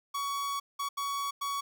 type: tone bursts at uneven times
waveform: 45% pulse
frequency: 1124 Hz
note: C#6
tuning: 24 cents sharp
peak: -31 dBFS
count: 4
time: 0.14-0.6 / 0.79-0.89 / 0.97-1.31 / 1.41-1.61 s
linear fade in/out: 10 ms
effects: 12-bit